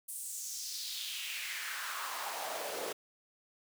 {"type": "noise with high-pass filter sweep", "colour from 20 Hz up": "pink", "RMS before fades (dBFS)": -40, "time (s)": [0.08, 2.93], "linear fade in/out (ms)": 10, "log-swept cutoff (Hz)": [10000, 410], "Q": 3, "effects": []}